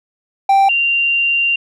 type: tone pair in turn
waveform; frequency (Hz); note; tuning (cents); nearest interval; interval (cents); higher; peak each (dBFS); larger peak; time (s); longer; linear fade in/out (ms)
triangle / sine; 784 / 2774; G5 / F7; 0 / -12; octave + minor seventh; 2188; second; -6 / -12; first; 0.49-0.69 / 0.69-1.56; second; 5
effects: none

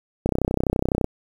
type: click train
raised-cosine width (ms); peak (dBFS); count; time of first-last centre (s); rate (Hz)
2; -7; 26; 0.26-1.044; 31.9
effects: 7-bit

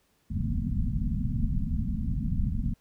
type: low-pass noise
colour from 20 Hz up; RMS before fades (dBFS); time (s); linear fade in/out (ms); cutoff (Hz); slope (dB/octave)
pink; -28; 0.3-2.74; 10; 250; 96
effects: pink hiss -69 dBFS RMS until 2.8 s

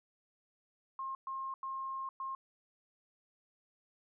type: tone bursts at uneven times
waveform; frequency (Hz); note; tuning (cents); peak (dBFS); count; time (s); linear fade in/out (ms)
sine; 1068; C6; +35; -37; 4; 0.99-1.15 / 1.27-1.54 / 1.63-2.09 / 2.2-2.35; 2
effects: none

